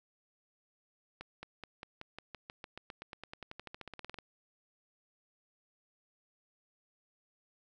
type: accelerating click train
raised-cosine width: 0.3 ms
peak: -28 dBFS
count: 28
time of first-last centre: 1.21-4.187 s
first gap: 220 ms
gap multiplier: 0.94
effects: none